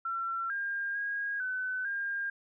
sine tone with pitch steps, 1354 / 1608 / 1636 / 1511 / 1608 Hz, E6 / G6 / G#6 / F#6 / G6, +46 / +44 / -26 / +36 / +44 cents, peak -31 dBFS, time 0.05-2.3 s, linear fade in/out 5 ms, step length 450 ms, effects none

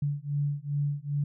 sine beating tone pair, 143 / 145.5 Hz, D3 / D3, -46 / -16 cents, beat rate 2.5 Hz, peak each -30 dBFS, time 0.02-1.24 s, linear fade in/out 5 ms, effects none

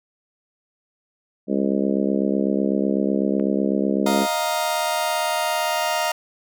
harmonic tone, 68 Hz, C#2, 33 cents flat, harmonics 3 / 4 / 5 / 6 / 7 / 8 / 9, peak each -22 / -24 / -26 / -28 / -29 / -30 / -31 dBFS, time 1.47-4.27 s, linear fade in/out 50 ms
clicks, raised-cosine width 0.5 ms, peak -25 dBFS, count 2, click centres 3.398 / 4.221 s
sawtooth chord, Eb suspended second, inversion none, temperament just, 622.3 / 700 / 933.4 Hz, Eb5 / F5 / Bb5, 0 / +4 / +2 cents, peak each -21 dBFS, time 4.06-6.12 s, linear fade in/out 5 ms
effects none

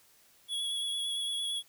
square tone with vibrato, 3362 Hz, G#7, 20 cents sharp, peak -32 dBFS, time 0.48-1.63 s, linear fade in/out 50 ms, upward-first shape triangle, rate 8.8 Hz, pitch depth 23 cents each way, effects white hiss -63 dBFS RMS until 1.68 s

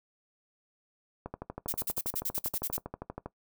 click train, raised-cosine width 1 ms, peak -23 dBFS, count 26, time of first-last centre 1.26-3.26 s, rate 12.5 Hz
violet noise bursts, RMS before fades -32 dBFS, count 12, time 1.68-2.771 s, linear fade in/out 5 ms, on 46 ms, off 49 ms
effects noise-tail reverb RT60 0.1 s tail -18 dB re dry

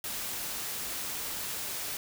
white noise, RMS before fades -36 dBFS, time 0.04-1.97 s, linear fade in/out 2 ms, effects none

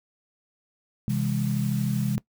sine chord, C augmented, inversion none, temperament just, 130.81 / 163.52 / 204.4 Hz, C3 / E3 / G#3, 0 / -14 / -27 cents, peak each -26 / -30 / -27 dBFS, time 1.08-2.18 s, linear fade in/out 0 ms
white noise, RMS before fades -43 dBFS, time 1.09-2.16 s, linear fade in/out 10 ms
effects noise-tail reverb RT60 0.1 s tail -20 dB re dry

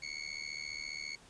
25% pulse tone with amplitude modulation, 2205 Hz, C#7, 10 cents flat, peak -32 dBFS, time 0.02-1.16 s, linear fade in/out 10 ms, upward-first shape sine, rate 74.8 Hz, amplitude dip 90%, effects pink hiss -59 dBFS RMS until 1.29 s + resampled to 22050 Hz

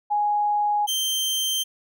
sine / sawtooth tone pair in turn, 830.6 / 3136 Hz, G#5 / G7, 0 / 0 cents, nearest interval octave + major seventh, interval 2300 cents, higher second, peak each -19 dBFS, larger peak neither, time 0.1-0.87 / 0.87-1.64 s, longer neither, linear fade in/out 20 ms, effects none

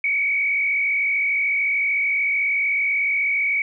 sine tone with frequency modulation, 2258 Hz, C#7, 31 cents sharp, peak -18 dBFS, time 0.04-3.62 s, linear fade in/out 2 ms, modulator 46.8 Hz, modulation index 1.3, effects none

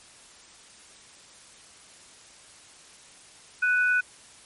sine tone pair together, 1484 / 2485 Hz, F#6 / D#7, +5 / -3 cents, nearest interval major sixth, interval 892 cents, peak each -20 / -30 dBFS, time 3.62-4.01 s, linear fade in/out 10 ms, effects white hiss -51 dBFS RMS until 4.45 s + MP3 48 kbps

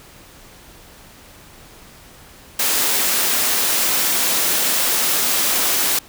white high-pass noise, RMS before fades -18 dBFS, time 2.59-5.99 s, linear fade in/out 5 ms, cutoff 190 Hz, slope 24 dB/octave, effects pink hiss -44 dBFS RMS until 6.08 s

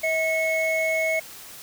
triangle tone pair together, 642.2 / 2194 Hz, E5 / C#7, -45 / -18 cents, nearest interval octave + major sixth, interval 2127 cents, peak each -22 dBFS, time 0.03-1.2 s, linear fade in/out 10 ms, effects white hiss -42 dBFS RMS until 1.62 s

